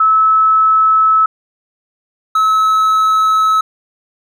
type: tone pair in turn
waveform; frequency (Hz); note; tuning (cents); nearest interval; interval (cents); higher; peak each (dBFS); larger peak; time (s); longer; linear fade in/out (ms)
sine / triangle; 1300 / 1293.4; E6 / E6; -24 / -33; unison; 9; first; -7; neither; 0-1.26 / 2.35-3.61; neither; 5
effects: none